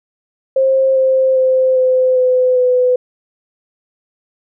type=tone with pitch steps; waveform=sine; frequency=531 / 524.9 / 518.9 / 512.9 / 507 / 501.2 Hz; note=C5 / C5 / C5 / C5 / B4 / B4; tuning=+25 / +5 / -14 / -35 / +45 / +25 cents; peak=-9 dBFS; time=0.56-2.96 s; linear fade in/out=5 ms; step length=400 ms; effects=none